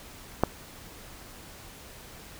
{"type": "click", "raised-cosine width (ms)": 1, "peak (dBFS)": -6, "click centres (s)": 0.436, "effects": ["pink hiss -47 dBFS RMS until 2.39 s"]}